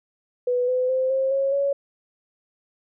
sine tone with pitch steps, 493.9 / 506.3 / 519.1 / 532.1 / 545.5 / 559.2 Hz, B4 / B4 / C5 / C5 / C#5 / C#5, 0 / +43 / -14 / +29 / -28 / +15 cents, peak -19 dBFS, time 0.47-1.73 s, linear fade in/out 5 ms, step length 210 ms, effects none

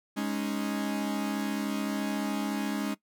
45% pulse chord, Ab suspended fourth, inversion none, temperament equal, 207.7 / 277.2 / 311.1 Hz, Ab3 / Db4 / Eb4, 0 / 0 / 0 cents, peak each -32 / -33 / -37 dBFS, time 0.16-2.95 s, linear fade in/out 20 ms, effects noise-tail reverb RT60 0.1 s tail -19 dB re dry

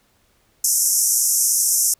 pink band-pass noise, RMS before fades -18 dBFS, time 0.64-1.94 s, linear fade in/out 5 ms, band 5500 to 13000 Hz, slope 96 dB/octave, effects pink hiss -61 dBFS RMS until 1.99 s

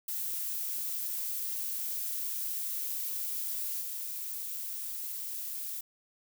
violet noise with level steps, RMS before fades -35 / -38 dBFS, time 0.08-5.81 s, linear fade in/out 5 ms, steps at 3.81 s, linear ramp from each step 5 ms, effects none

